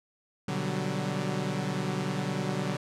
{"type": "chord", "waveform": "sawtooth", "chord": "G major seventh", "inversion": "first", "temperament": "equal with one note detuned", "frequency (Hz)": [123.47, 146.83, 186.07, 196], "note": ["B2", "D3", "F#3", "G3"], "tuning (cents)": [0, 0, 10, 0], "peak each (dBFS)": [-33, -29, -29, -33], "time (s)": [0.48, 2.77], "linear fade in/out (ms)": 5, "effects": ["low-pass 8000 Hz 12 dB/octave"]}